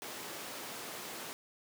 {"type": "high-pass noise", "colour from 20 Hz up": "pink", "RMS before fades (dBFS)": -44, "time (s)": [0.02, 1.33], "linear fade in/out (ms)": 0, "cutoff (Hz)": 290, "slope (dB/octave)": 12, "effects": []}